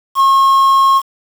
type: tone with quantisation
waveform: triangle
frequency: 1083 Hz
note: C#6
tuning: 41 cents flat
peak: -5 dBFS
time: 0.15-1.02 s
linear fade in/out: 50 ms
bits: 5
effects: none